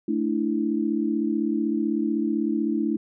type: chord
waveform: sine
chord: A suspended fourth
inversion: none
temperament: equal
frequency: 220 / 293.7 / 329.6 Hz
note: A3 / D4 / E4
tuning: 0 / 0 / 0 cents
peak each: -26 dBFS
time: 0.08-2.97 s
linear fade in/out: 5 ms
effects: none